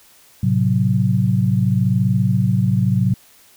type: chord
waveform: sine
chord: F# diminished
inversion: first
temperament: equal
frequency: 110 / 130.81 / 185 Hz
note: A2 / C3 / F#3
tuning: 0 / 0 / 0 cents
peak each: -18 dBFS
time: 0.43-3.14 s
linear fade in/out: 5 ms
effects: white hiss -50 dBFS RMS until 3.56 s